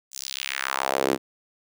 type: tone with high-pass filter sweep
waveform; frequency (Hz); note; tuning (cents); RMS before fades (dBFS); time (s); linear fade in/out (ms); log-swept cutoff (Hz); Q
sawtooth; 67.1; C2; +44; -27; 0.11-1.18; 50; 7300 to 290; 2
effects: none